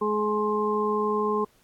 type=harmonic tone; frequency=211.1 Hz; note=G#3; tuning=29 cents sharp; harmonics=1 / 2 / 4 / 5; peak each=-30 / -25 / -35 / -27 dBFS; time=0.01-1.45 s; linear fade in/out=10 ms; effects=pink hiss -63 dBFS RMS until 1.63 s + AAC 64 kbps